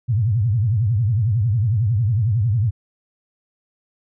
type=tone with vibrato; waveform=sine; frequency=110 Hz; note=A2; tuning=in tune; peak=-15 dBFS; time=0.08-2.71 s; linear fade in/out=20 ms; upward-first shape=triangle; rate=11 Hz; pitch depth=290 cents each way; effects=none